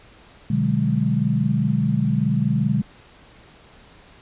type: chord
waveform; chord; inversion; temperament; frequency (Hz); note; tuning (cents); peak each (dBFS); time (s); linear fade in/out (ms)
sine; G# half-diminished seventh; first; just; 124.59 / 149.51 / 186.89 / 207.7; B2 / D3 / F#3 / G#3; +16 / +31 / +18 / 0; -23 / -22 / -25 / -22; 0.5-2.82; 5
effects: pink hiss -49 dBFS RMS until 4.21 s + resampled to 8000 Hz